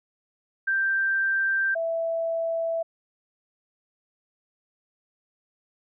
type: tone pair in turn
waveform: sine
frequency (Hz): 1572 / 660.9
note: G6 / E5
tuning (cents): +4 / +4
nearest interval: octave + minor third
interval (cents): 1500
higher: first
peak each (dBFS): -21 / -24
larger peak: first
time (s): 0.67-1.75 / 1.75-2.83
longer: neither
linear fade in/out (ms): 10
effects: none